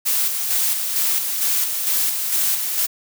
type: noise with tremolo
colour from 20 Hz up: blue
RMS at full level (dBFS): -19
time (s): 0.05-2.87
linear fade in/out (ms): 20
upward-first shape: square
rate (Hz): 2.2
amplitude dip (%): 40
effects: none